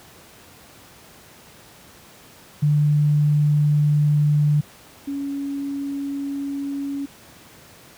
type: tone pair in turn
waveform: sine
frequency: 148.2 / 279.8 Hz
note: D3 / C#4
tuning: +16 / +16 cents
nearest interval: major seventh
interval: 1100 cents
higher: second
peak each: -14 / -24 dBFS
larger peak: first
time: 2.62-4.61 / 5.07-7.06 s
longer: neither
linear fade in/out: 10 ms
effects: pink hiss -47 dBFS RMS until 7.97 s + high-pass 80 Hz 12 dB/octave